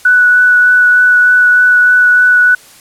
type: tone with vibrato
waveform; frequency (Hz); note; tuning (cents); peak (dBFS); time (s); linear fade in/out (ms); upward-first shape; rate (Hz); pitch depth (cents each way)
sine; 1480; F#6; 0; -4; 0.05-2.55; 5; triangle; 3.3; 12
effects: white hiss -39 dBFS RMS until 2.8 s + low-pass 12000 Hz 12 dB/octave